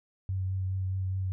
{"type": "tone with vibrato", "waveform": "sine", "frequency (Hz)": 94.4, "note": "F#2", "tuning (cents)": 35, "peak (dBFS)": -28, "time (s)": [0.29, 1.32], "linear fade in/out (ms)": 0, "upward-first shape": "triangle", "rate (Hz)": 4.8, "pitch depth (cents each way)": 19, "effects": []}